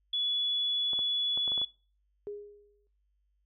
sine tone, 3412 Hz, G#7, 46 cents sharp, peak -28 dBFS, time 0.13-1.65 s, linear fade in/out 5 ms
clicks, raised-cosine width 1 ms, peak -30 dBFS, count 7, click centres 0.933 / 0.991 / 1.375 / 1.478 / 1.519 / 1.578 / 1.616 s
sine tone with exponential decay, 411.8 Hz, G#4, 15 cents flat, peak -34 dBFS, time 2.27-2.87 s, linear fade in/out 0 ms, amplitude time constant 130 ms
effects noise-tail reverb RT60 0.4 s tail -22 dB re dry + added 50 Hz sine -70 dBFS peak until 3.45 s

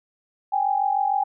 sine tone pair together, 784 / 830.6 Hz, G5 / G#5, 0 / 0 cents, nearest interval minor second, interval 100 cents, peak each -22 dBFS, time 0.52-1.24 s, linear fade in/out 10 ms, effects none

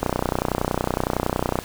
click train, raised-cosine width 1 ms, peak -6 dBFS, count 49, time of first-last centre 0.03-1.588 s, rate 30.8 Hz, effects pink hiss -38 dBFS RMS until 1.64 s

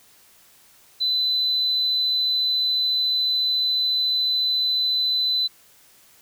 sine tone, 4013 Hz, B7, 27 cents sharp, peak -18 dBFS, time 1-5.48 s, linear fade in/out 20 ms, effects tanh soft clip ceiling -14 dBFS + white hiss -54 dBFS RMS until 6.21 s

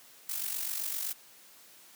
blue noise with amplitude modulation, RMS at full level -32 dBFS, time 0.29-1.13 s, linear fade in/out 5 ms, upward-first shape sine, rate 47.7 Hz, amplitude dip 65%, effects white hiss -56 dBFS RMS until 1.95 s + high-pass 150 Hz 12 dB/octave

